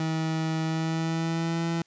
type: tone with pitch glide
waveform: 30% pulse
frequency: 160 to 166.89 Hz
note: D#3 to E3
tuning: +49 to +22 cents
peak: -23 dBFS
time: 0-1.82 s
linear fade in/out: 2 ms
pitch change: +73 cents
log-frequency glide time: 0.64-1.66 s
effects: white hiss -65 dBFS RMS until 1.86 s + resampled to 16000 Hz